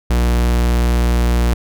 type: tone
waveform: 45% pulse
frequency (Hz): 59.7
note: A#1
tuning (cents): +42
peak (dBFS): -12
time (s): 0.1-1.54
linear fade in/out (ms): 5
effects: none